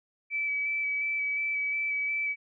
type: tone with vibrato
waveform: sine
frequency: 2300 Hz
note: D7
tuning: 37 cents flat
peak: -27 dBFS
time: 0.3-2.36 s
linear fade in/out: 50 ms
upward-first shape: square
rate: 2.8 Hz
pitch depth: 12 cents each way
effects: none